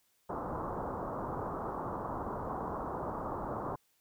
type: low-pass noise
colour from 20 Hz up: white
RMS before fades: -38 dBFS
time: 0.29-3.76 s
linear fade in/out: 10 ms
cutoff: 1200 Hz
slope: 48 dB/octave
effects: white hiss -73 dBFS RMS until 4 s